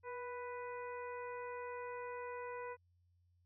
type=harmonic tone with a mistuned harmonic; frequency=494.8 Hz; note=B4; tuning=3 cents sharp; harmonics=1 / 2 / 3 / 4 / 5; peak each=-45 / -47 / -54 / -55 / -58 dBFS; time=0.03-2.77 s; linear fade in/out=50 ms; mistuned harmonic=1; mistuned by=-34 cents; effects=added 88 Hz sine -70 dBFS peak until 3.45 s